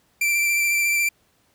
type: tone with vibrato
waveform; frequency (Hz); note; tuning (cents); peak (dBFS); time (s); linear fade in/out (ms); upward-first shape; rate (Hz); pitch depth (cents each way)
45% pulse; 2349; D7; 0; -18; 0.21-1.09; 5; square; 14; 13
effects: pink hiss -63 dBFS RMS until 1.54 s + high-pass 60 Hz 12 dB/octave